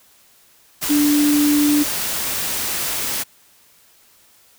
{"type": "tone in noise", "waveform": "sine", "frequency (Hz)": 293.7, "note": "D4", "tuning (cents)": 0, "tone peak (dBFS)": -13, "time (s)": [0.89, 1.84], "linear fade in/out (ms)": 20, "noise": "white", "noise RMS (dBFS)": -23, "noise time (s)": [0.81, 3.24], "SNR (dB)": 7, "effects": ["white hiss -53 dBFS RMS until 4.58 s"]}